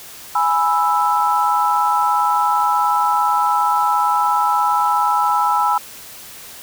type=chord; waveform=sine; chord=E major; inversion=first; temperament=equal; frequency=830.6 / 987.8 / 1318.5 Hz; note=G#5 / B5 / E6; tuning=0 / 0 / 0 cents; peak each=-18 dBFS; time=0.35-5.78 s; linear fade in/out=5 ms; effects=white hiss -37 dBFS RMS until 6.62 s